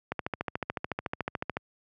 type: click train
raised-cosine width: 0.5 ms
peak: -15 dBFS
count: 21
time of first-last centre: 0.12-1.569 s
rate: 13.8 Hz
effects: high-pass 80 Hz 12 dB/octave